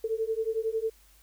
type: beating tone pair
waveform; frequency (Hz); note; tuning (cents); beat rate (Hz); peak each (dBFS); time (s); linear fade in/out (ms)
sine; 440 / 451; A4 / A4; 0 / +43; 11; -30; 0.04-0.9; 5
effects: added 50 Hz sine -59 dBFS peak until 1.22 s + white hiss -61 dBFS RMS until 1.22 s